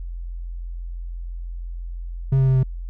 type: tone with pitch steps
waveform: triangle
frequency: 134 / 132.69 / 131.39 / 130.11 Hz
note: C3 / C3 / C3 / C3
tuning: +42 / +25 / +8 / -9 cents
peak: -12 dBFS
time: 2.32-2.632 s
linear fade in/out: 5 ms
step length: 78 ms
effects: added 43 Hz sine -28 dBFS peak until 2.89 s